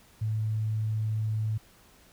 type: tone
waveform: sine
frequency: 108.9 Hz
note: A2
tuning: 17 cents flat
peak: -26 dBFS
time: 0.21-1.58 s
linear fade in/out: 10 ms
effects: pink hiss -58 dBFS RMS until 2.12 s